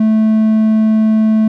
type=tone; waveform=triangle; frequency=218.4 Hz; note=A3; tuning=13 cents flat; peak=-6 dBFS; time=0-1.48 s; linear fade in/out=5 ms; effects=none